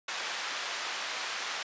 pink band-pass noise, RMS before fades -36 dBFS, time 0.08-1.63 s, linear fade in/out 5 ms, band 1000 to 5700 Hz, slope 12 dB/octave, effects resampled to 16000 Hz

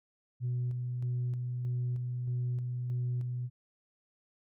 sine tone with tremolo, 123.47 Hz, B2, in tune, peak -28 dBFS, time 0.4-3.5 s, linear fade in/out 50 ms, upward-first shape square, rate 1.6 Hz, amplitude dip 35%, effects tanh soft clip ceiling -27 dBFS

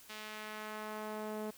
sawtooth tone with band-pass filter sweep, 214.4 Hz, A3, 45 cents flat, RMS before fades -43 dBFS, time 0.09-1.51 s, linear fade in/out 10 ms, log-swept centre 3200 to 480 Hz, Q 0.85, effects white hiss -58 dBFS RMS until 1.57 s

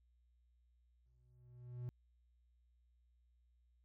triangle tone with exponential growth, 122.8 Hz, B2, 9 cents flat, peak -38 dBFS, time 1.06-1.89 s, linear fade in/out 0 ms, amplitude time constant 180 ms, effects added 60 Hz sine -70 dBFS peak until 3.84 s

